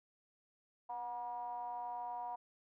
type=ring-modulated tone; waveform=triangle; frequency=116.2 Hz; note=A#2; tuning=5 cents flat; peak=-35 dBFS; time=0.89-2.36 s; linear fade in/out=10 ms; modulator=844 Hz; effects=none